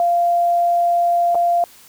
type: tone with dropouts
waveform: sine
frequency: 693 Hz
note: F5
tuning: 14 cents flat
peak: -13 dBFS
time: 0-1.64 s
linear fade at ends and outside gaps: 1 ms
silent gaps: 1.347-1.353 s
effects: white hiss -46 dBFS RMS until 1.88 s